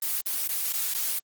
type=noise with dropouts; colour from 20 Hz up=blue; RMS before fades=-28 dBFS; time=0.02-1.19 s; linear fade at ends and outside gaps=5 ms; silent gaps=0.21-0.257 / 0.478-0.488 / 0.727-0.735 / 0.94-0.946 s; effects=Opus 24 kbps